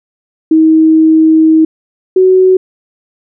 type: tone pair in turn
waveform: sine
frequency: 317.8 / 373.3 Hz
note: D#4 / F#4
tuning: +37 / +15 cents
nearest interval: minor third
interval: 278 cents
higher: second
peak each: -3 dBFS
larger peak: neither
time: 0.51-1.65 / 2.16-2.57 s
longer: first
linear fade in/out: 5 ms
effects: none